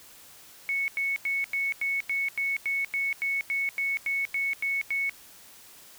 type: tone bursts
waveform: sine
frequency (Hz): 2210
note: C#7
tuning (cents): -6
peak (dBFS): -25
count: 16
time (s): 0.69-5.095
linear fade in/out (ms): 0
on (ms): 190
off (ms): 91
effects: white hiss -51 dBFS RMS until 5.98 s